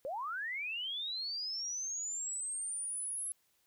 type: linear sweep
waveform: sine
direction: up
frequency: 504 to 11000 Hz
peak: -36 dBFS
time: 0.05-3.32 s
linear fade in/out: 0 ms
effects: white hiss -74 dBFS RMS until 3.66 s